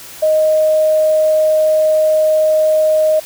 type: tone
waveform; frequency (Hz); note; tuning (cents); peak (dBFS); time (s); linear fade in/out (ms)
sine; 622.3; D#5; 0; -9; 0.22-3.2; 10
effects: white hiss -34 dBFS RMS until 3.25 s